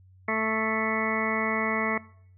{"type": "harmonic tone", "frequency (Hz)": 220, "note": "A3", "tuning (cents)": 0, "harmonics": [1, 2, 3, 4, 5, 6, 8, 9, 10], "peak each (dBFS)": [-32, -33, -33, -37, -32, -36, -37, -31, -32], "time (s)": [0.28, 1.98], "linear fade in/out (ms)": 5, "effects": ["noise-tail reverb RT60 0.6 s tail -21 dB re dry", "added 93 Hz sine -52 dBFS peak until 2.37 s"]}